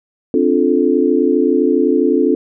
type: chord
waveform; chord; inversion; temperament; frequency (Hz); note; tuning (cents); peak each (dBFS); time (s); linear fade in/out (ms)
sine; D minor seventh; third; equal with one note detuned; 261.6 / 293.7 / 349.2 / 436.7; C4 / D4 / F4 / A4; 0 / 0 / 0 / -13; -16; 0.34-2.35; 2
effects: none